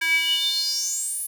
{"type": "tone with high-pass filter sweep", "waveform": "square", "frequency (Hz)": 326.6, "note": "E4", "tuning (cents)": -16, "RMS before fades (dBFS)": -24, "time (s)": [0.01, 1.27], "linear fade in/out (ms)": 10, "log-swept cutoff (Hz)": [1900, 11000], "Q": 9, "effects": []}